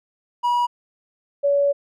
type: tone pair in turn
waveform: triangle / sine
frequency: 967 / 566.7 Hz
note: B5 / C#5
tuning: -37 / +38 cents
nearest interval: major sixth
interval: 925 cents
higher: first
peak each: -15 dBFS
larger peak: neither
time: 0.43-0.67 / 1.43-1.73 s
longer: second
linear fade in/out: 20 ms
effects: none